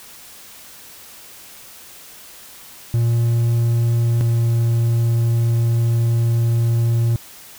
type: tone pair in turn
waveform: triangle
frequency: 117.2 / 116.46 Hz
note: A#2 / A#2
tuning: +10 / -1 cents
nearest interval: unison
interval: 11 cents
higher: first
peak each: -12 dBFS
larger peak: neither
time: 2.94-4.21 / 4.21-7.16 s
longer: second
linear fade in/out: 0 ms
effects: white hiss -41 dBFS RMS until 7.58 s